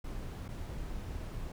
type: noise with dropouts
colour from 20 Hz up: brown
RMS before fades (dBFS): -40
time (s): 0.04-1.52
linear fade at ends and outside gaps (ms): 5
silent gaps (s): 0.482-0.487
effects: none